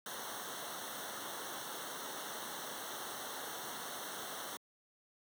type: noise with comb filter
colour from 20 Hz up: pink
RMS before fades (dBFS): -44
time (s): 0.06-4.57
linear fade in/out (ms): 2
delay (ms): 0.41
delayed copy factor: -0.95
effects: high-pass 150 Hz 12 dB/octave